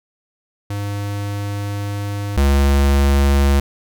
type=tone pair in turn; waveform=square; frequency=101.6 / 69.7 Hz; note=G#2 / C#2; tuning=-38 / +10 cents; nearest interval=perfect fifth; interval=652 cents; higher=first; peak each=-22 / -12 dBFS; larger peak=second; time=0.7-2.37 / 2.37-3.6 s; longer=first; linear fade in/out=5 ms; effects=none